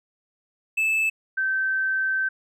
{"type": "tone pair in turn", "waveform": ["triangle", "sine"], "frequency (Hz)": [2623, 1547.7], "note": ["E7", "G6"], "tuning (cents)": [-9, -23], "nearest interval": "major sixth", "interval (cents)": 914, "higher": "first", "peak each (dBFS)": [-18, -21], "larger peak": "first", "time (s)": [[0.77, 1.1], [1.37, 2.29]], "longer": "second", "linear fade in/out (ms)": 10, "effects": []}